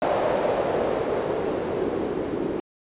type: noise with low-pass filter sweep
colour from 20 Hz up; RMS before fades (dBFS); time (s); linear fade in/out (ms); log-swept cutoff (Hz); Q
blue; -25; 0.02-2.6; 0; 620 to 340; 2.5
effects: resampled to 8000 Hz